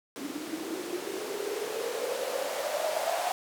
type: noise with band-pass filter sweep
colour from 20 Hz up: blue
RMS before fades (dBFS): -33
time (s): 0.16-3.32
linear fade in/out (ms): 0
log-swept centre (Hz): 280 to 710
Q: 8.9
effects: none